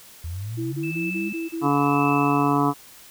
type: linear sweep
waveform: sine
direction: up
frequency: 77.78 to 210.2 Hz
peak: -28 dBFS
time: 0.24-1.33 s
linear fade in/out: 5 ms
type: tone bursts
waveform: sine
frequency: 329.6 Hz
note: E4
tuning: in tune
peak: -26 dBFS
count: 6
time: 0.57-1.68 s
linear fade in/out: 20 ms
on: 160 ms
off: 30 ms
type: tone with tremolo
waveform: sine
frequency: 2631 Hz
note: E7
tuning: 4 cents flat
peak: -27 dBFS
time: 0.83-2.61 s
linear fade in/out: 5 ms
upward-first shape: triangle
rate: 0.99 Hz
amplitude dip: 100%
type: harmonic tone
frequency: 143 Hz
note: D3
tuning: 46 cents flat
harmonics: 1 / 2 / 3 / 5 / 6 / 7 / 8 / 9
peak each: -26 / -21 / -28 / -27 / -32 / -25 / -27 / -30 dBFS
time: 1.61-2.74 s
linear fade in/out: 50 ms
effects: white hiss -47 dBFS RMS until 3.1 s